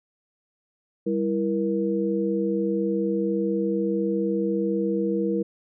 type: tone cluster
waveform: sine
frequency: 197 / 331.2 / 472.8 Hz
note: G3 / E4 / A#4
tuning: +9 / +8 / +24 cents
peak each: -26 dBFS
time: 1.06-5.43 s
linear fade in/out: 10 ms
effects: none